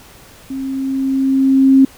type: tone with level ramp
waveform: sine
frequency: 267.8 Hz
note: C4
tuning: 40 cents sharp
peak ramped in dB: -21 to -4 dBFS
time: 0.5-1.85 s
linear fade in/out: 5 ms
effects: pink hiss -42 dBFS RMS until 1.97 s